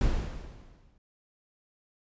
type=noise with exponential decay; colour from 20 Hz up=brown; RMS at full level=-24 dBFS; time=0.01-0.98 s; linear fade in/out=2 ms; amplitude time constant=210 ms; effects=resampled to 16000 Hz